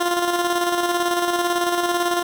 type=tone with tremolo; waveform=15% pulse; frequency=349.2 Hz; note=F4; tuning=in tune; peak=-11 dBFS; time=0-2.23 s; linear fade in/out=10 ms; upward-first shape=square; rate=18 Hz; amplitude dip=40%; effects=none